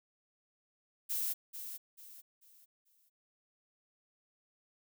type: noise with echo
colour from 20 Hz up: violet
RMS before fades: -35 dBFS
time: 1.09-1.34 s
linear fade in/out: 20 ms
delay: 440 ms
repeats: 4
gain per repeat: -9 dB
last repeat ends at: 3.1 s
effects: none